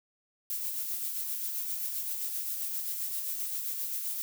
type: noise with tremolo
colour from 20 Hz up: violet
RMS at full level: -33 dBFS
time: 0.5-4.22 s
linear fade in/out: 0 ms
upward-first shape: sine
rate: 7.6 Hz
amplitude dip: 35%
effects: none